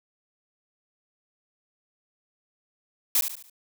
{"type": "noise with echo", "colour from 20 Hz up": "blue", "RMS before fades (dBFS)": -21, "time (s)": [3.15, 3.21], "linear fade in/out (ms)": 2, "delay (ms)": 72, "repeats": 4, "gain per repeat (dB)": -8, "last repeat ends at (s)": 3.498, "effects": []}